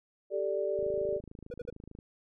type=chord; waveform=sine; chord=G suspended second; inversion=none; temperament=equal; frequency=392 / 440 / 587.3 Hz; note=G4 / A4 / D5; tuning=0 / 0 / 0 cents; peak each=-33 / -35 / -32 dBFS; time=0.3-1.21 s; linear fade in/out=50 ms
type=click train; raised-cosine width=3 ms; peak=-34 dBFS; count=33; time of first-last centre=0.79-1.989 s; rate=26.7 Hz
type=tone bursts; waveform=triangle; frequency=484.9 Hz; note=B4; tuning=32 cents flat; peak=-34 dBFS; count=3; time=1.51-1.702 s; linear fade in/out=5 ms; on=28 ms; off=54 ms
effects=none